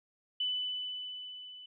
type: tone with level ramp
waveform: sine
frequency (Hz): 2995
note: F#7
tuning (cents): +20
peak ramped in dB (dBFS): -29 to -47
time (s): 0.4-1.66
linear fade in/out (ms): 5
effects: none